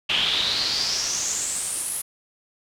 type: noise with band-pass filter sweep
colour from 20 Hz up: brown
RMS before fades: -25 dBFS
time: 0.09-2.02 s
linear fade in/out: 10 ms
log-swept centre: 3000 to 11000 Hz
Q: 6.5
effects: none